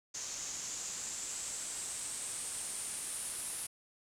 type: noise with low-pass filter sweep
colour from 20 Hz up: white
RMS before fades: -41 dBFS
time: 0.14-3.67 s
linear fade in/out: 10 ms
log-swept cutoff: 6600 to 10000 Hz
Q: 5.3
effects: none